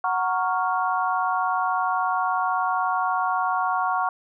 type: chord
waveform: sine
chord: Gb major seventh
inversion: none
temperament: equal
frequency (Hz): 740 / 932.3 / 1108.7 / 1396.9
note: Gb5 / Bb5 / Db6 / F6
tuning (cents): 0 / 0 / 0 / 0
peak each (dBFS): -25 / -28 / -25 / -29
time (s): 0.04-4.09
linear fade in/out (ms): 2
effects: none